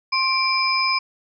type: tone cluster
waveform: sine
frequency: 1057 / 2349 / 5040 Hz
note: C6 / D7 / D#8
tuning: +17 / 0 / +21 cents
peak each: -22 dBFS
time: 0.12-0.99 s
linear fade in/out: 10 ms
effects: none